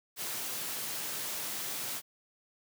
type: high-pass noise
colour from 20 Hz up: white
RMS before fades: -37 dBFS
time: 0.16-2.02 s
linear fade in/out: 50 ms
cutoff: 110 Hz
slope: 48 dB/octave
effects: none